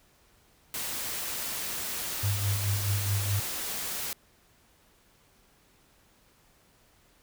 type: noise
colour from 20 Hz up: white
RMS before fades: -34 dBFS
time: 0.74-4.13 s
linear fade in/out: 2 ms
type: tone with tremolo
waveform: sine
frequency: 100.4 Hz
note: G2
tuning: 42 cents sharp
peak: -24 dBFS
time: 2.23-3.4 s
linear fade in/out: 5 ms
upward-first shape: sine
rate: 4.7 Hz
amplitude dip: 55%
effects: pink hiss -63 dBFS RMS until 7.22 s